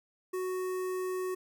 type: tone with notch filter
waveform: square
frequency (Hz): 370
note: F#4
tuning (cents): 0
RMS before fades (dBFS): -34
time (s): 0.33-1.35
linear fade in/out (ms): 10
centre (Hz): 3700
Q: 0.62
effects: none